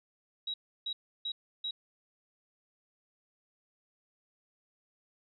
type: tone bursts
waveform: sine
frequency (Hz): 3849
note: B7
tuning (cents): -45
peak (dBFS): -33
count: 4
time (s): 0.47-1.71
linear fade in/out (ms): 5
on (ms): 70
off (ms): 320
effects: none